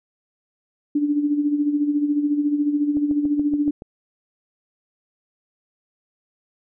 sine tone with tremolo, 292.5 Hz, D4, 7 cents flat, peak -15 dBFS, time 0.95-3.71 s, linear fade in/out 5 ms, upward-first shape sine, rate 14 Hz, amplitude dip 60%
click train, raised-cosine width 2 ms, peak -22 dBFS, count 7, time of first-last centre 2.97-3.821 s, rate 7.05 Hz
effects none

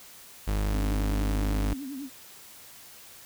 40% pulse tone, 51.2 Hz, G#1, 24 cents flat, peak -24 dBFS, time 0.47-1.74 s, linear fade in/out 10 ms
sine tone with vibrato, 273.2 Hz, C#4, 25 cents flat, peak -34 dBFS, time 0.7-2.1 s, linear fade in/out 50 ms, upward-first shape triangle, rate 10 Hz, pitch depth 140 cents each way
effects white hiss -49 dBFS RMS until 3.25 s

